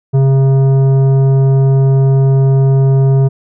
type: tone with tanh clipping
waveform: sine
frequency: 135.1 Hz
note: C#3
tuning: 44 cents flat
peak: -8 dBFS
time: 0.13-3.29 s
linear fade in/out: 20 ms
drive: 11 dB
effects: none